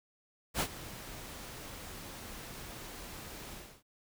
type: noise with ADSR envelope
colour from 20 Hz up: pink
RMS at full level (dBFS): -30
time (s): 0.54-3.83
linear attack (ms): 63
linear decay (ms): 70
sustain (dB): -16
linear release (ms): 310
effects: none